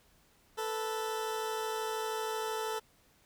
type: tone pair together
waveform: 20% pulse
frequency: 440 / 492.9 Hz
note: A4 / B4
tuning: 0 / -3 cents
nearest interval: major second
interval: 197 cents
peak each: -29 / -37 dBFS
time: 0.57-2.8 s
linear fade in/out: 20 ms
effects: pink hiss -66 dBFS RMS until 3.25 s